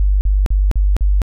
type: tone bursts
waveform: sine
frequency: 49 Hz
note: G1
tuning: in tune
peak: -10 dBFS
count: 5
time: 0-1.218 s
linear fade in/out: 0 ms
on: 210 ms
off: 42 ms
effects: none